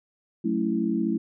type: chord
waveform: sine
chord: F# minor seventh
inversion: none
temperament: equal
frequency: 185 / 220 / 277.2 / 329.6 Hz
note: F#3 / A3 / C#4 / E4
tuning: 0 / 0 / 0 / 0 cents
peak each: -30 / -26 / -31 / -27 dBFS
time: 0.44-1.18 s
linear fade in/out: 10 ms
effects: none